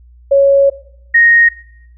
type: tone pair in turn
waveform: sine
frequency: 554.4 / 1864.8 Hz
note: C#5 / A#6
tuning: 0 / 0 cents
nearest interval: octave + major sixth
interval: 2100 cents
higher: second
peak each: -5 dBFS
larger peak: neither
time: 0.31-0.7 / 1.14-1.49 s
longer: first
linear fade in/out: 10 ms
effects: noise-tail reverb RT60 0.7 s tail -17 dB re dry + added 60 Hz sine -39 dBFS peak until 1.97 s